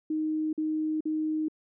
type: tone bursts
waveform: sine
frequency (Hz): 311.1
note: D#4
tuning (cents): 0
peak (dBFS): -26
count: 3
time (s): 0.1-1.484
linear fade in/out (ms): 5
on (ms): 430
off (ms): 47
effects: none